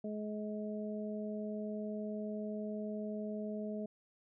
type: harmonic tone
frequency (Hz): 211.7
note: G#3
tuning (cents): +33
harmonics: 1 / 2 / 3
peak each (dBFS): -39 / -44 / -44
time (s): 0.04-3.86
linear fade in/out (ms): 5
effects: none